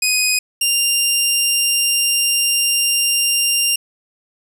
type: tone pair in turn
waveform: 15% pulse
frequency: 2502 / 2790 Hz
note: D#7 / F7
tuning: +9 / -2 cents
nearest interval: major second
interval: 189 cents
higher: second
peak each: -7 dBFS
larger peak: neither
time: 0.02-0.39 / 0.61-3.76 s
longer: second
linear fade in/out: 5 ms
effects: none